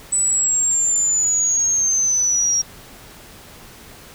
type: linear sweep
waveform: sine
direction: down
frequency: 7970 to 5620 Hz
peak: -15 dBFS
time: 0.12-2.62 s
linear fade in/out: 10 ms
effects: pink hiss -42 dBFS RMS until 4.14 s